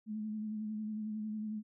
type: tone with vibrato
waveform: sine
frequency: 214.6 Hz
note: A3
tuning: 43 cents flat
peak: -36 dBFS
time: 0.06-1.63 s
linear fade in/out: 50 ms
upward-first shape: sine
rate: 11 Hz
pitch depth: 30 cents each way
effects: none